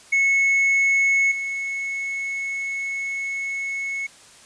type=tone with level steps; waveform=triangle; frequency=2196 Hz; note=C#7; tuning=17 cents flat; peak=-14 / -23 dBFS; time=0.12-4.07 s; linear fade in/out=10 ms; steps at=1.31 s; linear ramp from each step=10 ms; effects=white hiss -48 dBFS RMS until 4.45 s + resampled to 22050 Hz